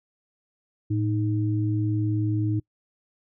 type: tone pair together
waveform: sine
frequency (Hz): 110 / 311.3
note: A2 / D#4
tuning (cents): 0 / +1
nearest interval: octave + tritone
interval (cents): 1801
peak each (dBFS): -23 / -27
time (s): 0.9-2.6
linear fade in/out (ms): 10
effects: noise-tail reverb RT60 0.1 s tail -25 dB re dry